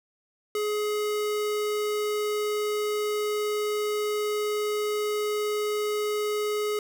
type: tone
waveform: square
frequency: 420.5 Hz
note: G#4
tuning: 22 cents sharp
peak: -26 dBFS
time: 0.55-6.79 s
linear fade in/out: 2 ms
effects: none